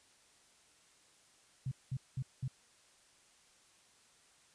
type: tone bursts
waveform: sine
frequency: 130.81 Hz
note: C3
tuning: in tune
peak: -34 dBFS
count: 4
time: 1.66-2.48 s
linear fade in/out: 5 ms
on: 55 ms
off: 200 ms
effects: white hiss -66 dBFS RMS until 4.54 s + resampled to 22050 Hz